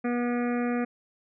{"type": "harmonic tone", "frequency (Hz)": 241.9, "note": "B3", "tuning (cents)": -36, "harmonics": [1, 2, 3, 5, 6, 7, 8, 9, 10], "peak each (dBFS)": [-26, -32, -36, -40, -42, -43, -44, -45, -46], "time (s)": [0.04, 0.85], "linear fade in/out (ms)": 10, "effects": []}